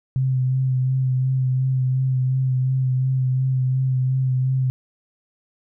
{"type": "tone with vibrato", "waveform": "sine", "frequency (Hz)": 130, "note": "C3", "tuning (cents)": -11, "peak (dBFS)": -17, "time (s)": [0.16, 4.7], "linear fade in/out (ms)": 0, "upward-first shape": "sine", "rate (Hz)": 2.8, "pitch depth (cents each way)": 23, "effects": []}